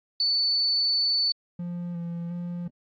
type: tone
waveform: sine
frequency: 4488 Hz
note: C#8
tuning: 21 cents sharp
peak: -21 dBFS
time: 0.2-1.32 s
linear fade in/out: 2 ms
type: tone with vibrato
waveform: triangle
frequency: 172.5 Hz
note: F3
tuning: 21 cents flat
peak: -28 dBFS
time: 1.59-2.68 s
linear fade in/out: 5 ms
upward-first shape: square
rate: 1.4 Hz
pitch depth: 20 cents each way
effects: AAC 32 kbps